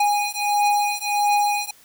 square beating tone pair, 823 / 824.5 Hz, G#5 / G#5, -16 / -13 cents, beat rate 1.5 Hz, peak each -22 dBFS, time 0-1.71 s, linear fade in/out 5 ms, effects white hiss -52 dBFS RMS until 1.84 s

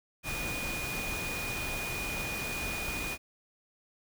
sine tone in noise, 2457 Hz, D#7, 22 cents flat, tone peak -36 dBFS, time 0.23-3.18 s, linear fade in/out 50 ms, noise pink, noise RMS -37 dBFS, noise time 0.23-3.18 s, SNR -2 dB, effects none

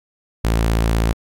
sawtooth tone, 56 Hz, A1, 31 cents sharp, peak -11 dBFS, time 0.44-1.13 s, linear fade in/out 10 ms, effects AAC 64 kbps

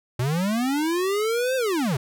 square linear two-way sweep, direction up then down, 116.54 to 531 to 116.54 Hz, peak -22 dBFS, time 0.19-1.97 s, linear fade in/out 5 ms, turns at 1.56 s, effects none

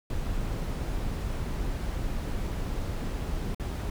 brown noise with dropouts, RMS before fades -31 dBFS, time 0.1-3.9 s, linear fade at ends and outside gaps 2 ms, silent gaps 3.547-3.597 s, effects none

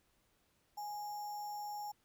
sine tone with sample-and-hold, 832 Hz, G#5, 3 cents sharp, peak -40 dBFS, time 0.77-1.92 s, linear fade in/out 10 ms, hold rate 6300 Hz, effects pink hiss -75 dBFS RMS until 2.04 s

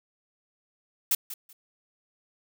blue noise with echo, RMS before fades -23 dBFS, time 1.11-1.15 s, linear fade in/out 5 ms, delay 190 ms, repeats 2, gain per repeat -14 dB, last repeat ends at 1.53 s, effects none

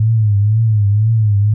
sine tone with vibrato, 106.9 Hz, A2, 49 cents flat, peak -9 dBFS, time 0-1.54 s, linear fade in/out 5 ms, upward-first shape triangle, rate 2 Hz, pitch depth 120 cents each way, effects none

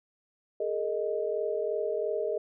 sine chord, Ab suspended second, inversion none, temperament equal with one note detuned, 415.3 / 458.2 / 622.3 Hz, Ab4 / Bb4 / Eb5, 0 / -30 / 0 cents, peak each -32 dBFS, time 0.6-2.38 s, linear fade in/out 5 ms, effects none

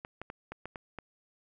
clicks, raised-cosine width 0.5 ms, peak -25 dBFS, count 7, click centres 0.049 / 0.216 / 0.301 / 0.52 / 0.656 / 0.758 / 0.987 s, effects none

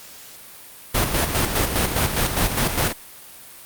pink noise with tremolo, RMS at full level -19 dBFS, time 0.94-2.93 s, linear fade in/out 10 ms, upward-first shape square, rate 4.9 Hz, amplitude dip 50%, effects white hiss -42 dBFS RMS until 3.65 s + Opus 48 kbps

